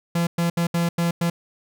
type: tone bursts at uneven times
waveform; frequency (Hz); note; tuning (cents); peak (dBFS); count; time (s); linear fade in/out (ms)
45% pulse; 170.2; F3; -44; -19; 6; 0.15-0.27 / 0.38-0.5 / 0.57-0.67 / 0.74-0.89 / 0.98-1.11 / 1.21-1.3; 5
effects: none